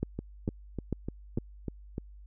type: two click trains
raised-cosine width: 3 ms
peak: -21 / -17 dBFS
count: 7 / 4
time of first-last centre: 0.19-1.981 / 0.03-1.375 s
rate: 3.35 / 2.23 Hz
effects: added 50 Hz sine -47 dBFS peak until 2.26 s